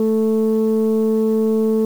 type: tone pair together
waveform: sine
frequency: 219.6 / 440 Hz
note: A3 / A4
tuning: -3 / 0 cents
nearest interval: octave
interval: 1203 cents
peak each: -15 dBFS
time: 0-1.85 s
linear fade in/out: 2 ms
effects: tanh soft clip ceiling -10 dBFS + 7-bit